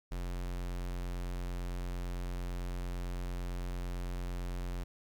square tone, 44.46 Hz, F1, 32 cents sharp, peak -36 dBFS, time 0.11-4.84 s, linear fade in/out 10 ms, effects 13-bit

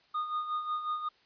triangle tone with tremolo, 1229 Hz, D#6, 22 cents flat, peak -27 dBFS, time 0.14-1.09 s, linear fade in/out 10 ms, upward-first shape sine, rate 5.5 Hz, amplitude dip 60%, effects white hiss -65 dBFS RMS until 1.25 s + resampled to 11025 Hz

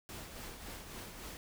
pink noise with tremolo, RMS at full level -45 dBFS, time 0.09-1.37 s, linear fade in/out 0 ms, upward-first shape triangle, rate 3.6 Hz, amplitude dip 50%, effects none

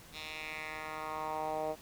10% pulse tone with band-pass filter sweep, 155.56 Hz, D#3, in tune, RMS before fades -39 dBFS, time 0.12-1.76 s, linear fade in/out 50 ms, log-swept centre 3600 to 580 Hz, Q 2.4, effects pink hiss -55 dBFS RMS until 1.81 s

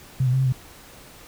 sine tone with pitch steps, 131.1 / 125.1 / 131.7 / 132.7 / 128 Hz, C3 / B2 / C3 / C3 / C3, +4 / +23 / +12 / +25 / -38 cents, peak -17 dBFS, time 0.2-0.525 s, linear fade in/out 5 ms, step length 65 ms, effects pink hiss -46 dBFS RMS until 1.27 s

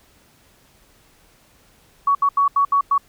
sine tone bursts at uneven times, 1123 Hz, C#6, 22 cents sharp, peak -13 dBFS, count 6, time 2.07-2.15 / 2.22-2.29 / 2.37-2.48 / 2.56-2.65 / 2.72-2.81 / 2.91-2.98 s, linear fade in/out 5 ms, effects pink hiss -55 dBFS RMS until 3.08 s

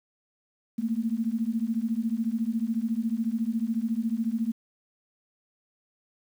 sine beating tone pair, 220 / 234 Hz, A3 / A#3, 0 / +7 cents, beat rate 14 Hz, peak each -28 dBFS, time 0.78-4.52 s, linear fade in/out 10 ms, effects 9-bit

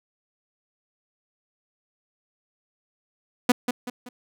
sawtooth tone with echo, 246.9 Hz, B3, in tune, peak -10 dBFS, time 3.49-3.52 s, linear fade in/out 5 ms, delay 190 ms, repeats 3, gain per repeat -8 dB, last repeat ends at 4.09 s, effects none

